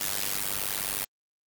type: noise with amplitude modulation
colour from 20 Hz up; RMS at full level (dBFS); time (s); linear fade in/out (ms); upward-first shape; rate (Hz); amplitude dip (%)
white; -26; 0-1.05; 10; sine; 99.3; 100
effects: Opus 48 kbps